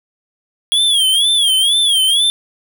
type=tone with vibrato; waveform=square; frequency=3300 Hz; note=G#7; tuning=12 cents flat; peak=-11 dBFS; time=0.72-2.3 s; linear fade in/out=0 ms; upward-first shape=sine; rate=2.1 Hz; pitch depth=130 cents each way; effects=none